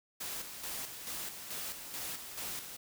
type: noise with tremolo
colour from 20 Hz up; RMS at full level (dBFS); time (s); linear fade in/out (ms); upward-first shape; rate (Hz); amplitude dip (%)
white; -40; 0.2-2.77; 10; square; 2.3; 50
effects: none